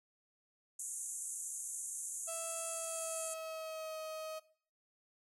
pink band-pass noise, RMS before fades -43 dBFS, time 0.79-3.34 s, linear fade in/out 5 ms, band 6500 to 11000 Hz, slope 96 dB/octave
35% pulse tone with pitch glide, 659.3 to 630.3 Hz, E5 to D#5, 0 to +22 cents, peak -40 dBFS, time 2.27-4.4 s, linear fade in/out 20 ms, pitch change -78 cents, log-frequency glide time 2.68-3.99 s
effects noise-tail reverb RT60 0.5 s tail -18 dB re dry

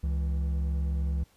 triangle tone pair together, 69.29 / 164.81 Hz, C#2 / E3, 0 / 0 cents, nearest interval octave + minor third, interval 1500 cents, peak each -24 / -35 dBFS, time 0.03-1.24 s, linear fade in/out 10 ms, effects pink hiss -64 dBFS RMS until 1.36 s + resampled to 32000 Hz

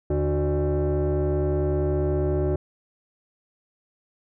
sine tone with frequency modulation, 146.83 Hz, D3, in tune, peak -18 dBFS, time 0.1-2.56 s, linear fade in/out 5 ms, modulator 224 Hz, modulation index 1.7, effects tanh soft clip ceiling -19 dBFS

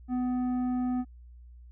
sine tone with tanh clipping, 250.2 Hz, B3, 23 cents sharp, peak -28 dBFS, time 0.08-1.05 s, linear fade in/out 50 ms, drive 9 dB, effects added 60 Hz sine -47 dBFS peak until 1.71 s

